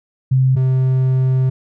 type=tone pair in turn; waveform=sine / triangle; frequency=130.81 / 130.19 Hz; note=C3 / C3; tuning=0 / -8 cents; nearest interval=unison; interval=8 cents; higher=first; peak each=-10 dBFS; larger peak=neither; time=0.31-0.56 / 0.56-1.5 s; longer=second; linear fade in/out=10 ms; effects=none